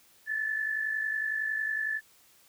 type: tone pair together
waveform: sine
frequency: 1738 / 1788.9 Hz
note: A6 / A6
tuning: -22 / +28 cents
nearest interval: unison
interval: 50 cents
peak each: -29 / -36 dBFS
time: 0.26-2.01 s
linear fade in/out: 50 ms
effects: white hiss -61 dBFS RMS until 2.48 s